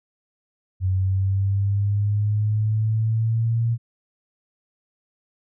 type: linear sweep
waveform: sine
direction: up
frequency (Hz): 92.8 to 116.9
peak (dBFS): -18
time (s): 0.8-3.78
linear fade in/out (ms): 50
effects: none